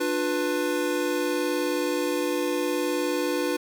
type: chord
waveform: square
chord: B diminished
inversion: first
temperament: just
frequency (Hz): 296.3 / 355.6 / 493.9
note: D4 / F4 / B4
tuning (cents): +15 / +31 / 0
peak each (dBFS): -29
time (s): 0-3.57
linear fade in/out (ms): 10
effects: 10-bit